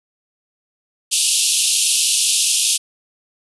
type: band-pass noise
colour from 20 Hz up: white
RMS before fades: -17 dBFS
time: 1.11-2.78 s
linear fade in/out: 20 ms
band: 2600 to 11000 Hz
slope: 96 dB/octave
effects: none